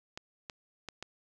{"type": "clicks", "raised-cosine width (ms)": 0.2, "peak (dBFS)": -23, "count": 4, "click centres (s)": [0.175, 0.498, 0.887, 1.026], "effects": []}